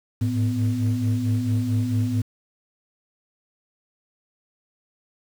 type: tone cluster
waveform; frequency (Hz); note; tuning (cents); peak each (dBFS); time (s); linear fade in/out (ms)
sine; 104.3 / 108.8 / 251.1; G#2 / A2 / B3; +8 / -19 / +29; -26 / -21 / -24; 0.21-2.22; 10
effects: tanh soft clip ceiling -14 dBFS + 7-bit